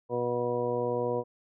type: harmonic tone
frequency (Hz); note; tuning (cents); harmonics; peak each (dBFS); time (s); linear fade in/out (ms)
121.5; B2; -28; 1 / 2 / 3 / 4 / 5 / 6 / 8; -38 / -38 / -35 / -29 / -37 / -40 / -37; 0.09-1.24; 50
effects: none